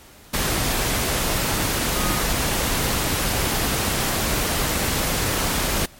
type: tone in noise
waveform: sine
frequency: 1244.5 Hz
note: D#6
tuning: in tune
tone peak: -30 dBFS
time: 1.95-2.21 s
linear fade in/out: 10 ms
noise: pink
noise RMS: -22 dBFS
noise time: 0.33-5.86 s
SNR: -11 dB
effects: pink hiss -47 dBFS RMS until 5.99 s + MP3 64 kbps